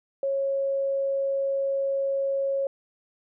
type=tone; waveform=sine; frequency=548 Hz; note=C#5; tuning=20 cents flat; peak=-23 dBFS; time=0.23-2.67 s; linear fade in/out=2 ms; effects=none